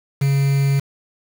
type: tone with quantisation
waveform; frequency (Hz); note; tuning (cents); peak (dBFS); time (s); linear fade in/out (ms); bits
triangle; 138.6; C#3; 0; -12; 0.21-0.8; 10; 5
effects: none